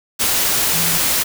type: tone in noise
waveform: sine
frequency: 165.8 Hz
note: E3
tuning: 10 cents sharp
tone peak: -26 dBFS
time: 0.72-0.99 s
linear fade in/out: 20 ms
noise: white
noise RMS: -17 dBFS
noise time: 0.19-1.24 s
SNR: -12 dB
effects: none